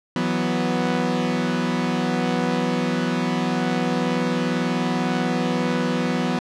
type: chord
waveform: sawtooth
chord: E suspended second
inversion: none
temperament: equal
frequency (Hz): 164.81 / 185 / 246.9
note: E3 / F#3 / B3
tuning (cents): 0 / 0 / 0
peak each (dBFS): -23 / -21 / -19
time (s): 0.16-6.39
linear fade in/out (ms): 2
effects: low-pass 5000 Hz 12 dB/octave